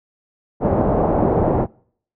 white low-pass noise, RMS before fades -17 dBFS, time 0.6-1.67 s, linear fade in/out 50 ms, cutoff 720 Hz, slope 24 dB/octave, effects noise-tail reverb RT60 0.6 s tail -26 dB re dry

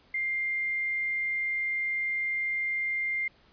sine tone, 2100 Hz, C7, 6 cents sharp, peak -27 dBFS, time 0.14-3.28 s, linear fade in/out 5 ms, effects pink hiss -61 dBFS RMS until 3.52 s + resampled to 11025 Hz

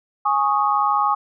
sine chord, Ab suspended fourth, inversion none, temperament equal with one note detuned, 830.6 / 1104.3 / 1244.5 Hz, Ab5 / Db6 / Eb6, 0 / -7 / 0 cents, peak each -20 / -20 / -21 dBFS, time 0.25-1.15 s, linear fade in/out 10 ms, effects none

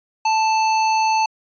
square tone, 880 Hz, A5, in tune, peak -16 dBFS, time 0.25-1.26 s, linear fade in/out 5 ms, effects resampled to 16000 Hz

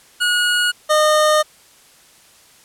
25% pulse tone pair in turn, 1449 / 611.7 Hz, F#6 / D#5, -37 / -30 cents, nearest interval octave + minor third, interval 1493 cents, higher first, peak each -11 / -8 dBFS, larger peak second, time 0.2-0.72 / 0.89-1.43 s, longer second, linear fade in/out 20 ms, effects white hiss -49 dBFS RMS until 2.64 s + low-pass 11000 Hz 12 dB/octave

